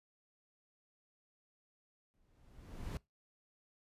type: noise with exponential growth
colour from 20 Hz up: brown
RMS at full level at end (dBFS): -38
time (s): 2.14-2.97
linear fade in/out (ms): 0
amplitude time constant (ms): 180
effects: noise-tail reverb RT60 0.2 s tail -22 dB re dry + resampled to 32000 Hz